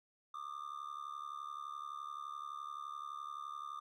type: tone with amplitude modulation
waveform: triangle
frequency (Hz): 1200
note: D6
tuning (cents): +37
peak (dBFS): -37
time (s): 0.34-3.8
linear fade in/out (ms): 5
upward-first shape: sine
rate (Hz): 71.7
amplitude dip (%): 90
effects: none